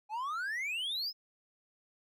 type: exponential sweep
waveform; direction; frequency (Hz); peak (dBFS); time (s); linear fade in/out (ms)
triangle; up; 820 to 5274; -32; 0.09-1.13; 50
effects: none